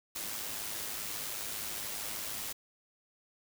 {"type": "noise with amplitude modulation", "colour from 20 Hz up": "white", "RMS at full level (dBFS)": -37, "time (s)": [0.15, 2.53], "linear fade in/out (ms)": 10, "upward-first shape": "sine", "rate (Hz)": 105, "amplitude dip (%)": 40, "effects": []}